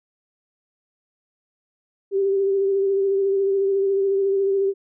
sine tone with vibrato, 392 Hz, G4, in tune, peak -17 dBFS, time 2.11-4.74 s, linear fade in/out 50 ms, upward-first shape sine, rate 14 Hz, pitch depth 26 cents each way, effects none

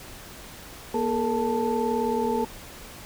sine tone cluster, 237.6 / 425.6 / 464.5 / 882 Hz, A#3 / G#4 / A#4 / A5, +33 / +42 / -6 / +4 cents, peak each -28 dBFS, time 0.94-2.45 s, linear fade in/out 5 ms, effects pink hiss -43 dBFS RMS until 3.05 s

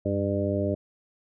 harmonic tone with a mistuned harmonic, 100 Hz, G2, 35 cents sharp, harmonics 1 / 2 / 3 / 4 / 5 / 6, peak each -29 / -31 / -31 / -32 / -34 / -29 dBFS, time 0.05-0.75 s, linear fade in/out 10 ms, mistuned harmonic 1, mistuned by -75 cents, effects none

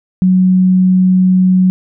sine tone, 185 Hz, F#3, in tune, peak -6 dBFS, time 0.22-1.7 s, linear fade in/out 0 ms, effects none

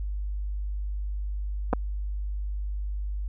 clicks, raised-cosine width 1 ms, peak -10 dBFS, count 2, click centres 1.73 / 1.734 s, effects added 50 Hz sine -28 dBFS peak until 3.28 s

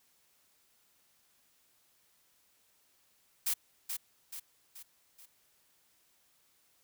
blue noise with echo, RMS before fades -31 dBFS, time 3.46-3.54 s, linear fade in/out 10 ms, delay 430 ms, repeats 4, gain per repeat -6 dB, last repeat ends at 5.26 s, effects white hiss -70 dBFS RMS until 6.83 s

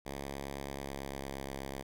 5% pulse tone with pitch glide, 69.3 to 68.03 Hz, C#2 to C#2, 0 to -32 cents, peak -28 dBFS, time 0.05-1.83 s, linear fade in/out 20 ms, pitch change -32 cents, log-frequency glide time 0.63-1.5 s, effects none

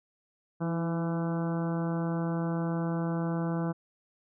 harmonic tone with a mistuned harmonic, 167.6 Hz, E3, 29 cents sharp, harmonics 1 / 2 / 3 / 4 / 5 / 6 / 7 / 8 / 9, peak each -29 / -35 / -39 / -41 / -43 / -45 / -46 / -47 / -48 dBFS, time 0.6-3.73 s, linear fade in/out 20 ms, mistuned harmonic 2, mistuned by -32 cents, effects none

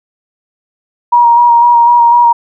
sine tone with vibrato, 949 Hz, A#5, 31 cents sharp, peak -3 dBFS, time 1.12-2.33 s, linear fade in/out 10 ms, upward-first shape square, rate 4 Hz, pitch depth 17 cents each way, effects none

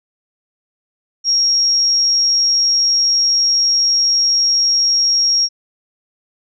sine tone, 5588 Hz, F8, in tune, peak -11 dBFS, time 1.24-5.49 s, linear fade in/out 50 ms, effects none

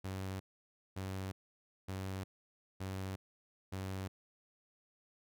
sawtooth tone bursts, 95.3 Hz, G2, 48 cents flat, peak -35 dBFS, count 5, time 0.04-4.08 s, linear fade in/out 10 ms, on 360 ms, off 560 ms, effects none

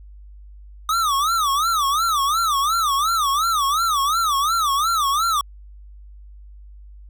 square tone with vibrato, 1224 Hz, D#6, 29 cents flat, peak -18 dBFS, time 0.89-5.41 s, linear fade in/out 2 ms, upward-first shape sine, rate 2.8 Hz, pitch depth 200 cents each way, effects added 50 Hz sine -39 dBFS peak until 7.09 s

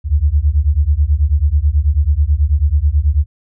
sine beating tone pair, 69.1 / 78.3 Hz, C#2 / D#2, -5 / +11 cents, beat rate 9.2 Hz, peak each -13 dBFS, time 0.04-3.26 s, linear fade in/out 50 ms, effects none

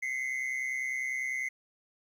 triangle tone pair together, 2042 / 2172 Hz, C7 / C#7, -43 / -36 cents, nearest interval minor second, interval 107 cents, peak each -31 / -34 dBFS, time 0.02-1.49 s, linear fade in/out 10 ms, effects 11-bit

